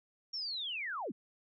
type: linear sweep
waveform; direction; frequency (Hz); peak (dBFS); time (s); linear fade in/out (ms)
sine; down; 5588 to 153.3; -36; 0.33-1.12; 10
effects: none